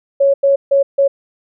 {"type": "tone bursts at uneven times", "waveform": "sine", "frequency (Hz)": 554.4, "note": "C#5", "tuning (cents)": 0, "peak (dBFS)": -8, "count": 4, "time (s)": [[0.2, 0.34], [0.43, 0.56], [0.71, 0.83], [0.98, 1.08]], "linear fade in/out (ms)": 10, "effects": []}